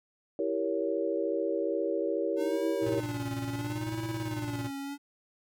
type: chord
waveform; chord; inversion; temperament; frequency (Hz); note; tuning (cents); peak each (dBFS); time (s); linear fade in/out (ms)
sine; E diminished seventh; none; equal with one note detuned; 329.6 / 392 / 466.2 / 559.5; E4 / G4 / Bb4 / Db5; 0 / 0 / 0 / +16; -33; 0.39-3; 2
type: tone with vibrato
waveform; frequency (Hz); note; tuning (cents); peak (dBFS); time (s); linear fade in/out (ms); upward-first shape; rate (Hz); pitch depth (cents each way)
square; 299.6; D4; +35; -36; 2.36-4.98; 50; sine; 0.73; 140
type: tone with tremolo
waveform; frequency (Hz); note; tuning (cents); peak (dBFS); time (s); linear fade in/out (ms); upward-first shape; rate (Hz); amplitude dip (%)
square; 116.54; A#2; 0; -33; 2.81-4.71; 50; square; 18; 60
effects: none